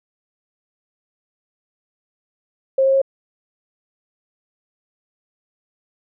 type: tone with pitch steps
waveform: sine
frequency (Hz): 534 / 537.7 / 541.5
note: C5 / C5 / C#5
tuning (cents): +35 / +47 / -41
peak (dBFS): -12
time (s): 2.78-3.017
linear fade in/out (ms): 5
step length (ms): 79
effects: none